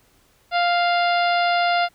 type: harmonic tone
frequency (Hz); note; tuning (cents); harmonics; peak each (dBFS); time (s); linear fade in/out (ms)
698.5; F5; 0; 1 / 2 / 3 / 4 / 5 / 6 / 7; -18 / -24 / -28 / -30 / -32 / -34 / -35; 0.51-1.89; 50
effects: pink hiss -59 dBFS RMS until 1.94 s